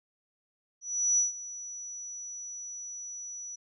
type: tone with ADSR envelope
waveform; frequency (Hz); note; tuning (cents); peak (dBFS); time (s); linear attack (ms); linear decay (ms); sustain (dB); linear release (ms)
sine; 5900; F#8; -6; -21; 0.81-3.56; 370; 140; -17; 13
effects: none